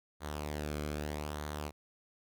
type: tone with flanger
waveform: sawtooth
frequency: 74.7 Hz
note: D2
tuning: 30 cents sharp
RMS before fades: -39 dBFS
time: 0.2-1.72 s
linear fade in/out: 50 ms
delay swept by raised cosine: 0.38 to 1.1 ms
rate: 0.8 Hz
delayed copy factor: -0.55
effects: none